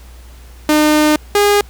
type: tone pair in turn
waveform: sawtooth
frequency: 303.5 / 409.5 Hz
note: D#4 / G#4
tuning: -43 / -24 cents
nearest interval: perfect fourth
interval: 519 cents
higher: second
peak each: -5 dBFS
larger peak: neither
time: 0.69-1.16 / 1.35-1.61 s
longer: first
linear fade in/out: 2 ms
effects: added 60 Hz sine -35 dBFS peak until 1.69 s + pink hiss -45 dBFS RMS until 1.69 s